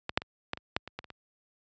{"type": "clicks", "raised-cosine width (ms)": 0.3, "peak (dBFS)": [-15, -6, -24, -14, -25, -10, -25, -20, -30, -27], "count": 10, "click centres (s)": [0.094, 0.175, 0.219, 0.534, 0.574, 0.765, 0.876, 0.99, 1.043, 1.103], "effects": ["high-pass 60 Hz 12 dB/octave", "resampled to 16000 Hz"]}